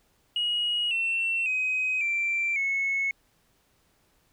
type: tone with pitch steps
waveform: sine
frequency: 2895 / 2701 / 2520 / 2351 / 2194 Hz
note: F#7 / E7 / D#7 / D7 / C#7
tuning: -38 / +42 / +21 / +1 / -18 cents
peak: -23 dBFS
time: 0.36-3.11 s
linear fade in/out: 2 ms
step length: 550 ms
effects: tanh soft clip ceiling -20 dBFS + pink hiss -67 dBFS RMS until 4.32 s